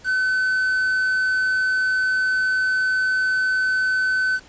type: tone with quantisation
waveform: triangle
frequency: 1517 Hz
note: F#6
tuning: 43 cents sharp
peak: -16 dBFS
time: 0.04-4.4 s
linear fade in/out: 50 ms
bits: 6
effects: pink hiss -48 dBFS RMS until 4.48 s + resampled to 16000 Hz